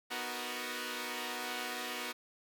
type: chord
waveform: 5% pulse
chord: B major seventh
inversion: none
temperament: equal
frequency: 246.9 / 311.1 / 370 / 466.2 Hz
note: B3 / D#4 / F#4 / A#4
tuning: 0 / 0 / 0 / 0 cents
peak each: -30 / -34 / -31 / -33 dBFS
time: 0.1-2.13 s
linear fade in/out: 20 ms
effects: none